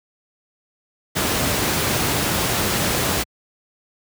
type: noise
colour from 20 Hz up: pink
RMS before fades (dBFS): -20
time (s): 1.15-3.24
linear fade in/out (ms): 20
effects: high-pass 80 Hz 12 dB/octave